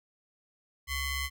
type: ring-modulated tone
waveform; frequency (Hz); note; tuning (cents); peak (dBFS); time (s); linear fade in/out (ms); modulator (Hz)
sawtooth; 1049; C6; +4; -24; 0.87-1.3; 50; 980
effects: none